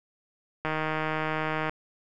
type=click train; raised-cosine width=0.5 ms; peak=-14 dBFS; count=164; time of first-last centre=0.65-1.695 s; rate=156 Hz; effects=none